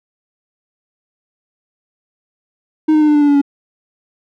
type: tone with pitch steps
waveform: triangle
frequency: 311.1 / 306.8 / 302.6 / 298.4 / 294.3 / 290.3 / 286.3 / 282.3 Hz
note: D#4 / D#4 / D#4 / D4 / D4 / D4 / D4 / C#4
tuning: 0 / -24 / -48 / +28 / +4 / -20 / -44 / +32 cents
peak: -6 dBFS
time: 2.88-3.416 s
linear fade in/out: 10 ms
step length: 67 ms
effects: none